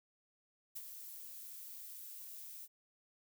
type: noise with ADSR envelope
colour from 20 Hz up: violet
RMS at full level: -43 dBFS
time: 0.75-2.68 s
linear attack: 16 ms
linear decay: 43 ms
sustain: -7 dB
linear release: 40 ms
effects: none